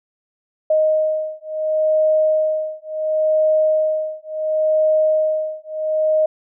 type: beating tone pair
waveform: sine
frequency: 622.3 / 623.01 Hz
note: D#5 / D#5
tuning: 0 / +2 cents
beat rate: 0.71 Hz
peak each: -18 dBFS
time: 0.7-6.26 s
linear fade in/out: 5 ms
effects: none